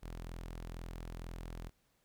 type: tone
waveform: sawtooth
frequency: 42.12 Hz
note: E1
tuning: 38 cents sharp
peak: -39 dBFS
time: 0.02-1.7 s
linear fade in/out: 20 ms
effects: pink hiss -75 dBFS RMS until 2.04 s